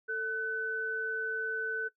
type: tone pair together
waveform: sine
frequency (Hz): 444.3 / 1507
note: A4 / F#6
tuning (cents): +17 / +31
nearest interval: octave + major sixth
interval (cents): 2114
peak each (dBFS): -37 / -32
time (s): 0.08-1.89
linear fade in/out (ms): 20
effects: noise-tail reverb RT60 0.1 s tail -18 dB re dry